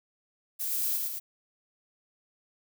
violet noise with echo, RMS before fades -32 dBFS, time 0.59-0.98 s, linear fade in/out 20 ms, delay 110 ms, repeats 2, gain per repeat -2 dB, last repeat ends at 1.2 s, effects none

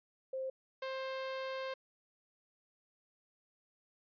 sine / sawtooth tone pair in turn, 526 / 528 Hz, C5 / C5, +9 / +16 cents, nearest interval unison, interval 7 cents, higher second, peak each -36 / -34 dBFS, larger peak second, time 0.33-0.5 / 0.82-1.74 s, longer second, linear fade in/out 5 ms, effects resampled to 11025 Hz

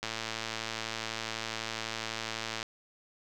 click train, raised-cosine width 0.2 ms, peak -17 dBFS, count 292, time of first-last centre 0.03-2.628 s, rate 112 Hz, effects none

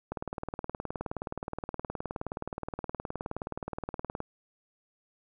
click train, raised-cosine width 1 ms, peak -20 dBFS, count 79, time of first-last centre 0.12-4.204 s, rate 19.1 Hz, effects none

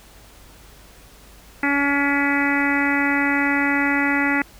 harmonic tone, 282.8 Hz, C#4, 35 cents sharp, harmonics 1 / 2 / 3 / 4 / 5 / 6 / 7 / 8 / 9, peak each -21 / -33 / -27 / -33 / -26 / -28 / -22 / -30 / -32 dBFS, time 1.63-4.42 s, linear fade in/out 2 ms, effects added 50 Hz sine -48 dBFS peak until 4.59 s + pink hiss -48 dBFS RMS until 4.59 s

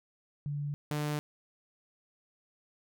sine / sawtooth tone pair in turn, 144.9 / 149.06 Hz, D3 / D3, -23 / +26 cents, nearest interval unison, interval 49 cents, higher second, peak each -32 / -27 dBFS, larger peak second, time 0.46-0.74 / 0.91-1.19 s, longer neither, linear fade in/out 0 ms, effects none

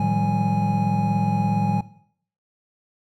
triangle tone cluster, 110.9 / 154.5 / 178.7 / 195.8 / 828 Hz, A2 / D#3 / F3 / G3 / G#5, +14 / -12 / +40 / -2 / -5 cents, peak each -23 dBFS, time 0-1.81 s, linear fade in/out 5 ms, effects noise-tail reverb RT60 0.6 s tail -17 dB re dry

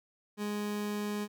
30% pulse tone, 207.7 Hz, G#3, in tune, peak -30 dBFS, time 0.37-1.28 s, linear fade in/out 50 ms, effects none

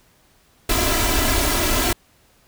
pink noise with comb filter, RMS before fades -19 dBFS, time 0.69-1.93 s, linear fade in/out 5 ms, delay 3 ms, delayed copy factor +1, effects pink hiss -57 dBFS RMS until 2.47 s

